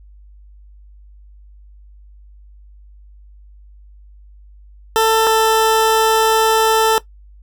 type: tone pair in turn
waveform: 20% pulse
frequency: 444.7 / 442.9 Hz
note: A4 / A4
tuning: +18 / +11 cents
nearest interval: unison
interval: 7 cents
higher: first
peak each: -6 dBFS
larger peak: neither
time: 4.96-5.27 / 5.27-6.98 s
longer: second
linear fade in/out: 0 ms
effects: noise-tail reverb RT60 0.1 s tail -17 dB re dry + added 50 Hz sine -40 dBFS peak until 7.42 s

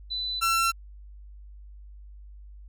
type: tone pair in turn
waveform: sine / sawtooth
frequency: 3996 / 1350.6 Hz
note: B7 / E6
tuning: +20 / +42 cents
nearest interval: octave + perfect fifth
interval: 1878 cents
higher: first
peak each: -28 / -18 dBFS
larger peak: second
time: 0.1-0.41 / 0.41-0.72 s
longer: neither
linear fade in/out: 20 ms
effects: added 50 Hz sine -43 dBFS peak until 2.68 s

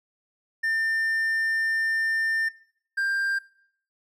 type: tone pair in turn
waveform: triangle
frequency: 1800 / 1590 Hz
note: A6 / G6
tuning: +39 / +24 cents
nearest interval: major second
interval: 215 cents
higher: first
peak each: -21 dBFS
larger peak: neither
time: 0.63-2.49 / 2.97-3.39 s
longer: first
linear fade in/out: 10 ms
effects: noise-tail reverb RT60 0.6 s tail -20 dB re dry

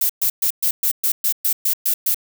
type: noise bursts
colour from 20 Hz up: violet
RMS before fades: -18 dBFS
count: 11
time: 0.01-2.145 s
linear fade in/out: 5 ms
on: 85 ms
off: 120 ms
effects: none

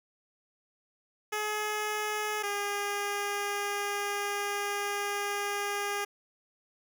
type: tone pair in turn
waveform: 10% pulse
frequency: 423.7 / 406.6 Hz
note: G#4 / G#4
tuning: +35 / -37 cents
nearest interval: minor second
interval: 72 cents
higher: first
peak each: -22 dBFS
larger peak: neither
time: 1.32-2.43 / 2.43-6.05 s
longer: second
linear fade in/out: 10 ms
effects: none

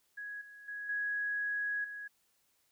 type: tone with level steps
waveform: sine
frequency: 1665 Hz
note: G#6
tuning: 4 cents sharp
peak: -40 / -50 / -39 / -32 / -41 dBFS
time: 0.17-2.08 s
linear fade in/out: 10 ms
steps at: 0.41 / 0.68 / 0.89 / 1.84 s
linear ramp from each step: 5 ms
effects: white hiss -74 dBFS RMS until 2.71 s

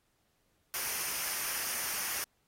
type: noise with comb filter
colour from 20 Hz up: white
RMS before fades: -35 dBFS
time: 0.74-2.24 s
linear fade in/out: 0 ms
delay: 0.26 ms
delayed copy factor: -0.55
effects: pink hiss -75 dBFS RMS until 2.47 s + AAC 48 kbps

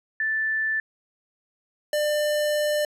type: tone pair in turn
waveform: sine / square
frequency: 1760 / 597.1 Hz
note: A6 / D5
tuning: 0 / +29 cents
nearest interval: octave + perfect fifth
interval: 1871 cents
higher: first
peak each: -22 dBFS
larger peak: neither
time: 0.2-0.8 / 1.93-2.85 s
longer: second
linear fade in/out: 2 ms
effects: resampled to 32000 Hz

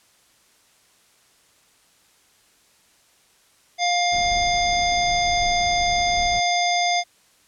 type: harmonic tone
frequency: 705 Hz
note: F5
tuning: 16 cents sharp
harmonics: 1 / 3 / 5 / 7 / 9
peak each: -20 / -25 / -27 / -28 / -30 dBFS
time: 3.78-7.04 s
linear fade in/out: 50 ms
type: noise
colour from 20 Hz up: brown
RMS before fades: -33 dBFS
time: 4.12-6.4 s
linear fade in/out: 5 ms
effects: white hiss -58 dBFS RMS until 7.47 s + low-pass 10000 Hz 12 dB/octave

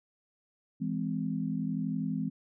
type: chord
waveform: sine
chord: E augmented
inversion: none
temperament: just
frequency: 164.81 / 206 / 257.5 Hz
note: E3 / G#3 / B#3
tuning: 0 / -14 / -28 cents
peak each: -34 dBFS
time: 0.8-2.3 s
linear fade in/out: 20 ms
effects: none

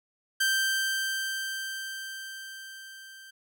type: tone with level ramp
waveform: sawtooth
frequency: 1566 Hz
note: G6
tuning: 2 cents flat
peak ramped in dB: -19 to -43 dBFS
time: 0.4-3.31 s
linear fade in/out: 10 ms
effects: none

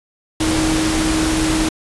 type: tone in noise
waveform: sine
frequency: 316.4 Hz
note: D#4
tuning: 29 cents sharp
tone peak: -17 dBFS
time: 0.4-1.69 s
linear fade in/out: 5 ms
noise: pink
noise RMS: -20 dBFS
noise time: 0.4-1.69 s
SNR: 0 dB
effects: resampled to 24000 Hz

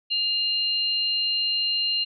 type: tone pair together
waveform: sine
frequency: 2818 / 4153 Hz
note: F7 / C8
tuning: +15 / -14 cents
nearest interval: perfect fifth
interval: 671 cents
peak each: -24 / -25 dBFS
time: 0.1-2.05 s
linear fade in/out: 20 ms
effects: none

